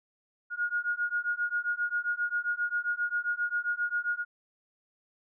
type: beating tone pair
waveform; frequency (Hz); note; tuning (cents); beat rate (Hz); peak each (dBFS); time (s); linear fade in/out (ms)
sine; 1431 / 1438.5; F6 / F#6; +42 / -49; 7.5; -31; 0.5-4.25; 50
effects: none